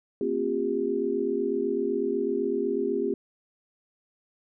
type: tone cluster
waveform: sine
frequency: 230.9 / 266.8 / 353.2 / 401.2 Hz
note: A#3 / C4 / F4 / G4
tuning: -16 / +34 / +20 / +40 cents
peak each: -34 / -31 / -30 / -27 dBFS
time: 0.21-3.14 s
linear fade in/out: 2 ms
effects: none